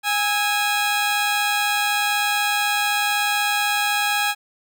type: tone pair together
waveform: 15% pulse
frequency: 824 / 1296.5 Hz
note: G#5 / E6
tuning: -14 / -29 cents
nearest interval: minor sixth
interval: 785 cents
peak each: -13 / -21 dBFS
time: 0.03-4.35 s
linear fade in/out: 50 ms
effects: none